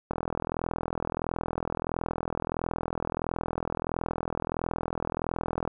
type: click train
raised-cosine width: 1 ms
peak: -15 dBFS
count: 232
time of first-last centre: 0.11-5.676 s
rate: 41.5 Hz
effects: none